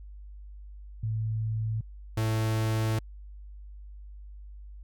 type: tone pair in turn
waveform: sine / 45% pulse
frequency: 110.5 / 110.5 Hz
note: A2 / A2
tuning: +8 / +8 cents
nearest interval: unison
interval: 0 cents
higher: neither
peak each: -27 / -25 dBFS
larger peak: second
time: 1.03-1.81 / 2.17-2.99 s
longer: second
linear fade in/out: 5 ms
effects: added 50 Hz sine -42 dBFS peak until 4.83 s